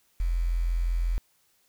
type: tone with quantisation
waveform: sine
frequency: 42.75 Hz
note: F1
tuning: 36 cents flat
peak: -23 dBFS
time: 0.2-1.18 s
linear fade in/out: 0 ms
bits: 8
effects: white hiss -67 dBFS RMS until 1.68 s